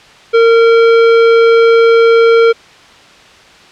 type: tone with hard clipping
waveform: sine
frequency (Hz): 459.4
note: A#4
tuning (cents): -25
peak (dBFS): -6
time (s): 0.33-2.53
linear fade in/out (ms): 20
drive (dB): 14
effects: white hiss -39 dBFS RMS until 3.71 s + low-pass 4000 Hz 12 dB/octave